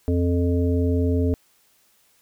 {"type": "harmonic tone", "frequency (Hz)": 87.31, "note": "F2", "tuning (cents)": 0, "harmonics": [1, 3, 5, 7], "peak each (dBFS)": [-20, -23, -26, -34], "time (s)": [0.08, 1.34], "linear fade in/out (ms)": 0, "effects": ["white hiss -61 dBFS RMS until 2.21 s"]}